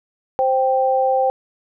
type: tone pair together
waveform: sine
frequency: 523.7 / 784 Hz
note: C5 / G5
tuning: +1 / 0 cents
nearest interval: perfect fifth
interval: 699 cents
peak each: -17 dBFS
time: 0.39-1.3 s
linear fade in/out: 0 ms
effects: none